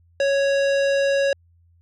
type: tone with hard clipping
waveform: sine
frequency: 554.4 Hz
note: C#5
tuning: in tune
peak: -19 dBFS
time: 0.2-1.33 s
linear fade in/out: 2 ms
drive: 18 dB
effects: added 85 Hz sine -54 dBFS peak until 1.81 s + low-pass 7000 Hz 12 dB/octave